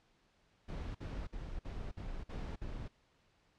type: noise bursts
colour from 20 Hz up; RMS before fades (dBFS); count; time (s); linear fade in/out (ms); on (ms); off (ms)
brown; -42; 7; 0.68-2.882; 10; 270; 52
effects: pink hiss -72 dBFS RMS until 3.58 s + low-pass 5000 Hz 12 dB/octave